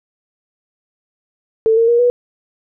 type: tone with pitch steps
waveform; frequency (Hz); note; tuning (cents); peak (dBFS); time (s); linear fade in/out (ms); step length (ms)
sine; 444.7 / 458.5 / 472.8 / 487.5; A4 / A#4 / A#4 / B4; +18 / -29 / +24 / -23; -9; 1.66-2.1; 0; 110
effects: none